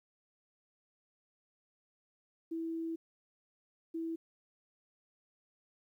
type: tone bursts at uneven times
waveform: sine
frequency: 328.1 Hz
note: E4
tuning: 8 cents flat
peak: -35 dBFS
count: 2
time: 2.51-2.96 / 3.94-4.16 s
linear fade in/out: 10 ms
effects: 12-bit